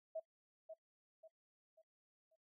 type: tone with echo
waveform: sine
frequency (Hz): 644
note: E5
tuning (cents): -41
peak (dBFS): -40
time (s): 0.15-0.2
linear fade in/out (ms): 10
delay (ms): 540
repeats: 4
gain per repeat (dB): -8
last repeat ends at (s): 2.36
effects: noise-tail reverb RT60 0.1 s tail -20 dB re dry